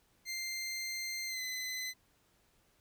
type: tone with pitch glide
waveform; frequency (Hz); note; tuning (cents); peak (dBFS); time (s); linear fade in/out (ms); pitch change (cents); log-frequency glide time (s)
20% pulse; 2093 to 2028; C7 to B6; 0 to +45; -32; 0.25-1.94; 50; -55; 1.27-1.42
effects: pink hiss -71 dBFS RMS until 2.8 s